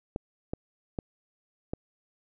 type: clicks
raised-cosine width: 2 ms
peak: -18 dBFS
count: 4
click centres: 0.161 / 0.535 / 0.988 / 1.735 s
effects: none